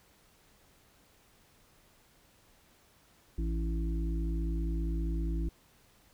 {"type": "harmonic tone", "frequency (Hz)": 55, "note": "A1", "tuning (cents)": 0, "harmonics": [1, 3, 5, 6], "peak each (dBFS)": [-30, -39, -44, -41], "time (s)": [3.38, 5.49], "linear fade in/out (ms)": 5, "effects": ["pink hiss -64 dBFS RMS until 6.13 s"]}